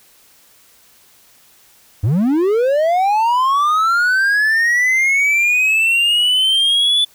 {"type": "linear sweep", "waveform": "triangle", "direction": "up", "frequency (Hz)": [90, 3486], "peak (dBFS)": -10, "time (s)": [2.03, 7.05], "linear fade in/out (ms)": 10, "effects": ["white hiss -50 dBFS RMS until 7.14 s"]}